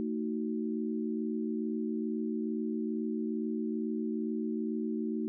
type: chord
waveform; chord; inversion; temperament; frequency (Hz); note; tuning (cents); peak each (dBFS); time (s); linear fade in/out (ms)
sine; D# diminished; second; just; 224 / 311.1 / 373.4; A3 / D#4 / F#4; +31 / 0 / +16; -33 / -36 / -38; 0-5.28; 0
effects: none